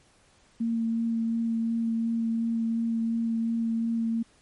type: tone with vibrato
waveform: sine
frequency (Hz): 228.5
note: A#3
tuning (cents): -34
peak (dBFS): -24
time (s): 0.6-4.23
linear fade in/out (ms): 10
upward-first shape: sine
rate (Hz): 2.8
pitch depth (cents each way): 12
effects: pink hiss -61 dBFS RMS until 4.41 s + MP3 48 kbps